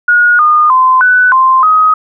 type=tone with pitch steps; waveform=sine; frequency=1444 / 1221 / 1031 / 1493 / 1045 / 1260 Hz; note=F#6 / D#6 / C6 / F#6 / C6 / D#6; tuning=-43 / -33 / -26 / +15 / -2 / +21 cents; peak=-4 dBFS; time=0.08-1.94 s; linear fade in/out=5 ms; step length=310 ms; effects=none